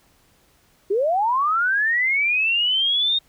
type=linear sweep; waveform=sine; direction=up; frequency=370 to 3712 Hz; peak=-17 dBFS; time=0.9-3.19 s; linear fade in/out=10 ms; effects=pink hiss -59 dBFS RMS until 3.28 s